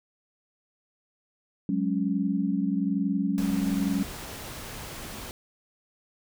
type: chord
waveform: sine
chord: F# suspended second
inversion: none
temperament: equal with one note detuned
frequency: 185 / 206.1 / 277.2 Hz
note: F#3 / G#3 / C#4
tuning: 0 / -13 / 0 cents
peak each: -28 dBFS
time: 1.69-4.03 s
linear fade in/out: 2 ms
type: noise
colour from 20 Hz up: pink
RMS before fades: -39 dBFS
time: 3.38-5.31 s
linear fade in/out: 0 ms
effects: none